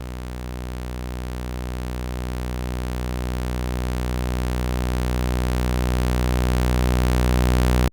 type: tone with level ramp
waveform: sawtooth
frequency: 61.9 Hz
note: B1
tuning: 5 cents sharp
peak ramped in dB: -25 to -11 dBFS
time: 0-7.88 s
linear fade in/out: 5 ms
effects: Opus 32 kbps